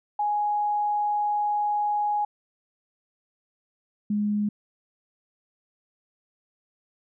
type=tone pair in turn; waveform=sine; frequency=832 / 208 Hz; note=G#5 / G#3; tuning=+3 / +3 cents; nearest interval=2 octaves; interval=2400 cents; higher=first; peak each=-22 dBFS; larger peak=neither; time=0.19-2.25 / 4.1-4.49 s; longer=first; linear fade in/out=5 ms; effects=none